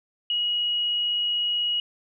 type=tone; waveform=sine; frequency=2901 Hz; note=F#7; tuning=35 cents flat; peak=-22 dBFS; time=0.3-1.8 s; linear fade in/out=2 ms; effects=none